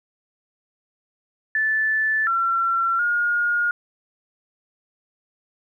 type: tone with pitch steps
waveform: sine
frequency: 1751 / 1358 / 1428 Hz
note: A6 / F6 / F6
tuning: -9 / -49 / +38 cents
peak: -18 dBFS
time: 1.55-3.71 s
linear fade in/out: 2 ms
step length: 720 ms
effects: 10-bit